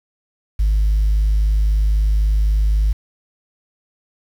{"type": "tone", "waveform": "sine", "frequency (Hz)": 51.91, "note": "G#1", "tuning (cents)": 0, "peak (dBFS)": -11, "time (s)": [0.59, 2.93], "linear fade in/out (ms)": 10, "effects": ["tanh soft clip ceiling -10 dBFS", "7-bit"]}